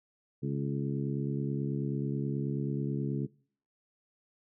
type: harmonic tone with a mistuned harmonic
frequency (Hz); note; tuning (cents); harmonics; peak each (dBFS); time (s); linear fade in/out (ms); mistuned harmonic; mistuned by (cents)
69.3; C#2; 0; 2 / 3 / 4 / 5 / 6; -32 / -36 / -38 / -40 / -42; 0.42-3.27; 20; 6; +34
effects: noise-tail reverb RT60 0.5 s tail -22 dB re dry